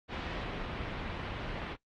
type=low-pass noise; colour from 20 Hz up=pink; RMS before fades=-38 dBFS; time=0.08-1.77 s; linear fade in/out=50 ms; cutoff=3500 Hz; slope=24 dB/octave; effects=noise-tail reverb RT60 0.1 s tail -18 dB re dry + Opus 48 kbps

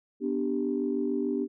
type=chord; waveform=sine; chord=G major; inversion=first; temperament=equal; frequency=246.9 / 293.7 / 392 Hz; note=B3 / D4 / G4; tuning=0 / 0 / 0 cents; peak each=-30 dBFS; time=0.2-1.48 s; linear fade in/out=50 ms; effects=tanh soft clip ceiling -16 dBFS

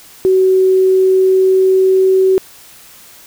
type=tone with pitch glide; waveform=sine; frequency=376.4 to 378.8 Hz; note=F#4 to F#4; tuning=+30 to +41 cents; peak=-7 dBFS; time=0.25-2.38 s; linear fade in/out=0 ms; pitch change=+11 cents; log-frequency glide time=0.59-2.16 s; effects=white hiss -40 dBFS RMS until 3.26 s

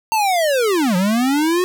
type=linear two-way sweep; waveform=square; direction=down then up; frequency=913 to 174.61 to 369.7 Hz; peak=-15 dBFS; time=0.12-1.64 s; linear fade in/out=0 ms; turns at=0.96 s; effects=none

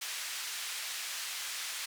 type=band-pass noise; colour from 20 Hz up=pink; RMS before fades=-39 dBFS; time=0.01-1.86 s; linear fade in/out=10 ms; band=2000 to 11000 Hz; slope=12 dB/octave; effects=none

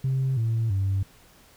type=tone with pitch steps; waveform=sine; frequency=132.6 / 113.45 / 97.07 Hz; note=C3 / A#2 / G2; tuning=+23 / -47 / -16 cents; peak=-20 dBFS; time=0.04-1.03 s; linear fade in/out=5 ms; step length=330 ms; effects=tanh soft clip ceiling -19 dBFS + pink hiss -55 dBFS RMS until 1.56 s

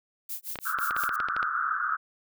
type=noise with tremolo; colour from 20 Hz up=violet; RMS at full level=-34 dBFS; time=0.29-1.16 s; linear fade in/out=2 ms; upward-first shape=sine; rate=5.8 Hz; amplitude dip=100%
type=clicks; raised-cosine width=0.3 ms; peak=-18 dBFS; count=11; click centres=0.557 / 0.588 / 0.787 / 0.909 / 0.965 / 1.037 / 1.092 / 1.202 / 1.286 / 1.365 / 1.429 s
type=band-pass noise; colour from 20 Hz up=white; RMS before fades=-29 dBFS; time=0.65-1.97 s; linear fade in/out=20 ms; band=1200 to 1500 Hz; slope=96 dB/octave
effects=none

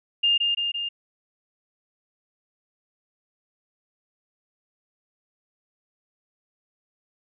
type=tone with echo; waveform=sine; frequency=2814 Hz; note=F7; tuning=12 cents sharp; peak=-17 dBFS; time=0.23-0.38 s; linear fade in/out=10 ms; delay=170 ms; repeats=3; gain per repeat=-3 dB; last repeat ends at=0.89 s; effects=none

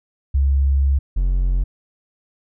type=tone pair in turn; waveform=sine / triangle; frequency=68.7 / 44.88 Hz; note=C#2 / F1; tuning=-15 / +48 cents; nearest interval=perfect fifth; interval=737 cents; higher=first; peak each=-13 dBFS; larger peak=neither; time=0.34-0.99 / 1.16-1.64 s; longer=first; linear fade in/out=10 ms; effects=none

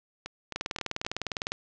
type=two click trains; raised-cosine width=0.2 ms; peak=-13 / -18 dBFS; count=20 / 4; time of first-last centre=0.56-1.52 / 0.26-1.049 s; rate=19.8 / 3.8 Hz; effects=low-pass 7000 Hz 12 dB/octave

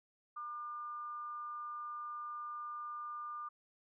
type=tone with amplitude modulation; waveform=sine; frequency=1200 Hz; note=D6; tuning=37 cents sharp; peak=-39 dBFS; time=0.36-3.49 s; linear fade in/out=10 ms; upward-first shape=sine; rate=256 Hz; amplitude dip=40%; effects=none

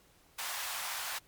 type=high-pass noise; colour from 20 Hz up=pink; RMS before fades=-38 dBFS; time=0.38-1.19 s; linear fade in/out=10 ms; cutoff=800 Hz; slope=24 dB/octave; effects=pink hiss -64 dBFS RMS until 1.27 s + MP3 96 kbps

